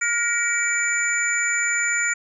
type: tone cluster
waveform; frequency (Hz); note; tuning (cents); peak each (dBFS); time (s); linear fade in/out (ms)
sine; 1421 / 1894 / 2297 / 7010; F6 / A#6 / D7 / A8; +30 / +27 / -39 / -7; -25; 0.01-2.14; 10
effects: none